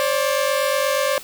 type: tone pair together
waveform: sawtooth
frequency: 534 / 582.4 Hz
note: C5 / D5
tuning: +35 / -15 cents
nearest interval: major second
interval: 150 cents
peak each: -17 / -17 dBFS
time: 0-1.18 s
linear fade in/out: 0 ms
effects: white hiss -39 dBFS RMS until 1.23 s